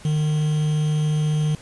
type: tone with quantisation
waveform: triangle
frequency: 152.4 Hz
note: D#3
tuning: 36 cents flat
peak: -16 dBFS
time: 0.05-1.55 s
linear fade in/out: 2 ms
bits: 6
effects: pink hiss -45 dBFS RMS until 1.61 s + resampled to 24000 Hz